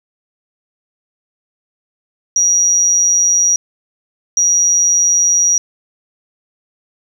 sine tone bursts at uneven times, 5760 Hz, F#8, 47 cents flat, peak -9 dBFS, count 2, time 2.36-3.56 / 4.37-5.58 s, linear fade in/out 2 ms, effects 7-bit

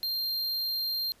square tone, 4186 Hz, C8, in tune, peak -29 dBFS, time 0.03-1.12 s, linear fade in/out 0 ms, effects pink hiss -61 dBFS RMS until 1.2 s + resampled to 32000 Hz

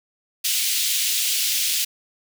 pink high-pass noise, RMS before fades -22 dBFS, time 0.44-1.85 s, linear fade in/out 10 ms, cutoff 2800 Hz, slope 24 dB/octave, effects none

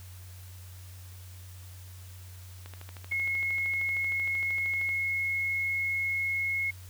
click train, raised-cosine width 0.3 ms, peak -29 dBFS, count 30, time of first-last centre 2.66-4.891 s, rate 13 Hz
sine tone, 2170 Hz, C#7, 37 cents flat, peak -27 dBFS, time 3.11-6.71 s, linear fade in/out 10 ms
effects added 91 Hz sine -44 dBFS peak until 6.89 s + white hiss -54 dBFS RMS until 6.89 s

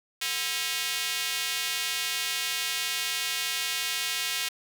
square tone with high-pass filter, 146.83 Hz, D3, in tune, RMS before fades -30 dBFS, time 0.21-4.49 s, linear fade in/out 10 ms, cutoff 2700 Hz, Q 1.2, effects 8-bit

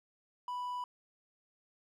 triangle tone, 987.8 Hz, B5, in tune, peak -34 dBFS, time 0.48-0.84 s, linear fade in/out 2 ms, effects none

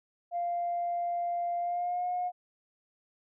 sine tone with pitch glide, 696 to 718.9 Hz, F5 to F5, -6 to +50 cents, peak -28 dBFS, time 0.31-2.32 s, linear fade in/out 50 ms, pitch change +56 cents, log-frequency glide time 1.59-2.07 s, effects tanh soft clip ceiling -24 dBFS

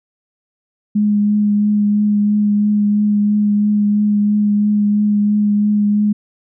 sine tone with vibrato, 207.7 Hz, G#3, in tune, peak -11 dBFS, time 0.95-6.13 s, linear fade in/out 10 ms, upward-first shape triangle, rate 3 Hz, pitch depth 17 cents each way, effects none

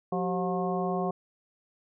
harmonic tone with a mistuned harmonic, 180 Hz, F#3, 47 cents flat, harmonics 1 / 2 / 3 / 4 / 5 / 6, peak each -31 / -32 / -36 / -32 / -44 / -37 dBFS, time 0.12-1.11 s, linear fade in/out 5 ms, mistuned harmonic 2, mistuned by +110 cents, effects none

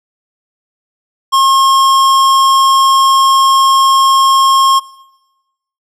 square tone, 1076 Hz, C6, 48 cents sharp, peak -7 dBFS, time 1.32-4.8 s, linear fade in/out 20 ms, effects noise-tail reverb RT60 1.0 s tail -21 dB re dry + low-pass 10000 Hz 12 dB/octave

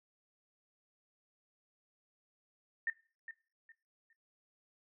sine tone with echo, 1816 Hz, A#6, 46 cents flat, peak -31 dBFS, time 2.87-2.9 s, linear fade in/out 2 ms, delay 410 ms, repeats 3, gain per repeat -12 dB, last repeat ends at 4.13 s, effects noise-tail reverb RT60 0.4 s tail -20 dB re dry

